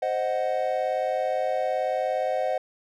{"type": "chord", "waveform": "triangle", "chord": "C diminished", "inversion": "none", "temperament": "equal", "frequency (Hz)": [523.3, 622.3, 740], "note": ["C5", "Eb5", "Gb5"], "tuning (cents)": [0, 0, 0], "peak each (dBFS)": -26, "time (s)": [0.02, 2.58], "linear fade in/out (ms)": 5, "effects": []}